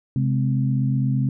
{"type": "tone cluster", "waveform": "sine", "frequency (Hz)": [133.5, 209.1, 257.7], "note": ["C3", "G#3", "C4"], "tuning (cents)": [35, 12, -26], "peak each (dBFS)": [-19, -26, -27], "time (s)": [0.16, 1.29], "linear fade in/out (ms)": 2, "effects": []}